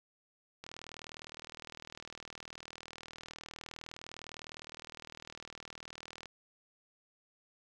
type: click train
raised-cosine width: 0.2 ms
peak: -28 dBFS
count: 224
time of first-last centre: 0.64-6.257 s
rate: 39.7 Hz
effects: none